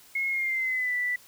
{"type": "tone with pitch glide", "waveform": "sine", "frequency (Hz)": [2165, 1973.9], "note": ["C#7", "B6"], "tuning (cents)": [-41, -1], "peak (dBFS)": -25, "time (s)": [0.15, 1.16], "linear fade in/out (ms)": 5, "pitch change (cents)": -160, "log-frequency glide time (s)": [0.29, 0.95], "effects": ["white hiss -54 dBFS RMS until 1.27 s"]}